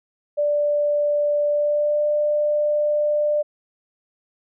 sine tone with pitch glide, 587.3 to 595.2 Hz, D5 to D5, 0 to +23 cents, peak -17 dBFS, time 0.37-3.43 s, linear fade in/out 20 ms, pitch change +23 cents, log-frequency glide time 1.49-2.05 s, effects none

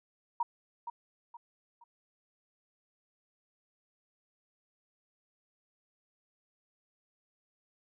sine tone with echo, 943 Hz, A#5, 20 cents sharp, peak -27 dBFS, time 0.4-0.43 s, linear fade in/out 5 ms, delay 470 ms, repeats 3, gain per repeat -9 dB, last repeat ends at 1.84 s, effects none

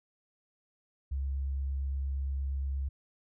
sine tone with vibrato, 68.2 Hz, C#2, 28 cents flat, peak -30 dBFS, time 1.11-2.89 s, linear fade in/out 10 ms, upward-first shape sine, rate 8.6 Hz, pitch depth 9 cents each way, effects none

